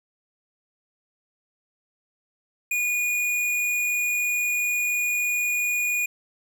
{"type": "tone with hard clipping", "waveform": "sine", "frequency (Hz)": 2449, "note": "D#7", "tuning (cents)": -28, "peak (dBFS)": -23, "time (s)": [2.71, 6.06], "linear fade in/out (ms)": 5, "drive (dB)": 17, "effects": []}